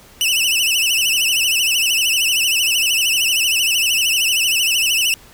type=tone with vibrato; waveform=sawtooth; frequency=2794 Hz; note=F7; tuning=in tune; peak=-11 dBFS; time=0.21-5.14 s; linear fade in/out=0 ms; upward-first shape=sine; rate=13 Hz; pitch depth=140 cents each way; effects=pink hiss -45 dBFS RMS until 5.33 s